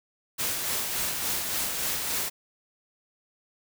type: noise with tremolo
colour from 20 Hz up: white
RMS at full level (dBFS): -28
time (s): 0.38-2.3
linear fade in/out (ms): 20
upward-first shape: sine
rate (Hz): 3.5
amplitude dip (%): 35
effects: none